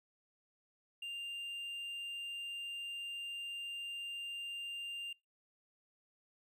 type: tone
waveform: triangle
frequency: 2794 Hz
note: F7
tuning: in tune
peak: -39 dBFS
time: 1.02-5.13 s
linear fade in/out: 5 ms
effects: noise-tail reverb RT60 0.2 s tail -24 dB re dry